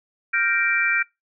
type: chord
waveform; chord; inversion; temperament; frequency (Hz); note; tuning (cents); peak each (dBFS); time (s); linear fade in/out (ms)
sine; G minor seventh; third; equal; 1396.9 / 1568 / 1864.7 / 2349; F6 / G6 / Bb6 / D7; 0 / 0 / 0 / 0; -25 / -24 / -26 / -22; 0.33-1.03; 10
effects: noise-tail reverb RT60 0.2 s tail -23 dB re dry